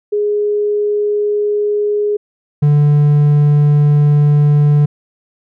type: tone pair in turn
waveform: sine / triangle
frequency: 415.5 / 146.9 Hz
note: G#4 / D3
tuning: +1 / +1 cents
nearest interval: octave + tritone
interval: 1800 cents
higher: first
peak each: -12 / -5 dBFS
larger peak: second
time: 0.12-2.17 / 2.62-4.86 s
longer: second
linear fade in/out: 10 ms
effects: none